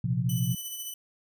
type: chord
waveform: sine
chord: Bb suspended second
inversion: none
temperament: equal with one note detuned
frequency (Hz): 117.76 / 130.81 / 174.61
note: Bb2 / C3 / F3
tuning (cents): +18 / 0 / 0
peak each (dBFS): -29 / -28 / -30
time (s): 0.04-0.55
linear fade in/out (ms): 5
type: tone with tremolo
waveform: 5% pulse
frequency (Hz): 2993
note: F#7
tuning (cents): +19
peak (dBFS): -25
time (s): 0.29-0.94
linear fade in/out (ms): 5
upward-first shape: sine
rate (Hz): 14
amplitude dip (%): 40
effects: none